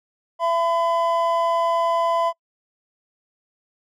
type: tone pair together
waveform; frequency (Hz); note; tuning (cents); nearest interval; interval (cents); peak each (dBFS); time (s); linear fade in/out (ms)
triangle; 672.5 / 1009; E5 / B5; +34 / +37; perfect fifth; 703; -19; 0.39-2.33; 50
effects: noise-tail reverb RT60 0.1 s tail -25 dB re dry